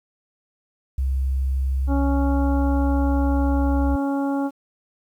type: tone with pitch glide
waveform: sine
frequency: 66.4 to 65.98 Hz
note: C2 to C2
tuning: +26 to +15 cents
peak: -19 dBFS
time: 0.98-3.96 s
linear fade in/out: 5 ms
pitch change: -11 cents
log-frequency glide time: 2.16-3.28 s
type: harmonic tone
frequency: 278 Hz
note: C#4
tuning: 5 cents sharp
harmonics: 1 / 2 / 3 / 4 / 5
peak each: -21 / -30 / -30 / -38 / -38 dBFS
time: 1.87-4.51 s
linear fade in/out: 50 ms
effects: 9-bit